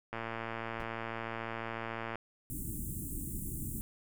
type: click train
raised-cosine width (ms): 0.5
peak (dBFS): -23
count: 232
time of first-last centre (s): 0.13-2.156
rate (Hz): 114
type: noise with exponential decay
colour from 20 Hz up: brown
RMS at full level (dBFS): -37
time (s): 0.8-0.89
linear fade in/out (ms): 1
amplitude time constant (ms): 19
type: band-stop noise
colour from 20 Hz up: pink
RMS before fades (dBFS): -39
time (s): 2.5-3.81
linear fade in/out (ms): 0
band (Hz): 330 to 8000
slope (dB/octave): 48
effects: none